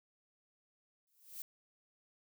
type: noise with exponential growth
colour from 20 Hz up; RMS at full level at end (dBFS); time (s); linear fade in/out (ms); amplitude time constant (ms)
violet; -42; 1.07-1.42; 1; 74
effects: none